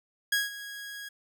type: tone with ADSR envelope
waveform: sawtooth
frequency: 1651 Hz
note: G#6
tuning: 11 cents flat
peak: -19 dBFS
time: 0.32-1.09 s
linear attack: 6 ms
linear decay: 170 ms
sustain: -16 dB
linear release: 10 ms
effects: none